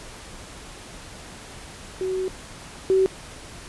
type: tone pair in turn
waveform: sine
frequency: 374.6 / 380.5 Hz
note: F#4 / F#4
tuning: +21 / +48 cents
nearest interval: unison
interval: 27 cents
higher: second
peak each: -23 / -15 dBFS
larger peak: second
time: 2.01-2.28 / 2.9-3.06 s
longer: first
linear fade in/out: 0 ms
effects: pink hiss -41 dBFS RMS until 3.68 s + resampled to 24000 Hz